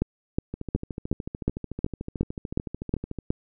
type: two click trains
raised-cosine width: 3 ms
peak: -10 / -19 dBFS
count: 10 / 37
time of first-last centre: 0.02-3.305 / 0.54-3.187 s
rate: 2.74 / 13.6 Hz
effects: none